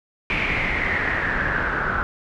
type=noise with low-pass filter sweep; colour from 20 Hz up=pink; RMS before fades=-23 dBFS; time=0.3-2.03 s; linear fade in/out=0 ms; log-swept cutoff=2400 to 1400 Hz; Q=7.2; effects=none